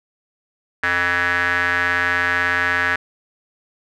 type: tone with band-pass filter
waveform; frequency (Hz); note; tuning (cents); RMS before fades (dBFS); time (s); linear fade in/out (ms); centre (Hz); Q
square; 88.2; F2; +18; -19; 0.83-2.96; 5; 1700; 5.8
effects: none